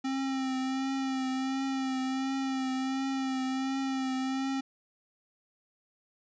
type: tone with vibrato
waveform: square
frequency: 264.9 Hz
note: C4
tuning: 22 cents sharp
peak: -30 dBFS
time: 0.04-4.61 s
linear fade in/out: 10 ms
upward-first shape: triangle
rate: 1.4 Hz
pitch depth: 33 cents each way
effects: resampled to 16000 Hz + 11-bit